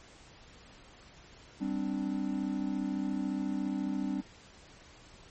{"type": "chord", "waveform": "triangle", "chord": "G suspended fourth", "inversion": "none", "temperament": "equal with one note detuned", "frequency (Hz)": [196, 259.4, 293.7], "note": ["G3", "C4", "D4"], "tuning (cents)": [0, -15, 0], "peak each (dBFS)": -33, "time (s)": [1.6, 4.22], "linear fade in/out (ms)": 20, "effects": ["pink hiss -55 dBFS RMS until 5.3 s", "MP3 32 kbps"]}